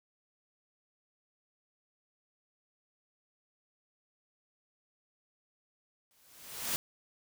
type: noise with exponential growth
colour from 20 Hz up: white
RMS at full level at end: -31 dBFS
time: 6.11-6.76 s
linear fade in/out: 0 ms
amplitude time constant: 140 ms
effects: none